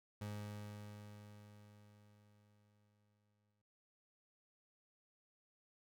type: tone with exponential decay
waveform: 30% pulse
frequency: 104.1 Hz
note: G#2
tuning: 5 cents sharp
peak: -40 dBFS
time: 0.21-3.62 s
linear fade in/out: 5 ms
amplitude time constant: 740 ms
effects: none